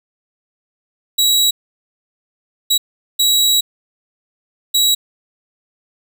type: tone bursts at uneven times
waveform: sawtooth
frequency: 3881 Hz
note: B7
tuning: 31 cents flat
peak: -8 dBFS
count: 4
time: 1.18-1.51 / 2.7-2.78 / 3.19-3.61 / 4.74-4.95 s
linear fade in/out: 10 ms
effects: none